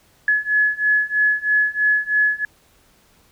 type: beating tone pair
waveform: sine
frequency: 1700 / 1703.1 Hz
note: G#6 / G#6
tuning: +40 / +43 cents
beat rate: 3.1 Hz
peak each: -19 / -18 dBFS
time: 0.28-2.45 s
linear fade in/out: 2 ms
effects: pink hiss -56 dBFS RMS until 3.31 s